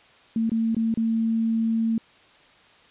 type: tone with dropouts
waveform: sine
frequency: 225.6 Hz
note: A3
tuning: 44 cents sharp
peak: -20 dBFS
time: 0.36-1.98 s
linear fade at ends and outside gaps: 2 ms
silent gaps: 0.495-0.517 / 0.747-0.766 / 0.941-0.973 s
effects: white hiss -54 dBFS RMS until 2.9 s + resampled to 8000 Hz